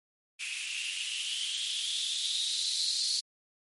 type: noise with band-pass filter sweep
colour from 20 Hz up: violet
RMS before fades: -33 dBFS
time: 0.39-3.21 s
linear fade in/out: 20 ms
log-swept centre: 2500 to 4400 Hz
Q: 8
effects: MP3 48 kbps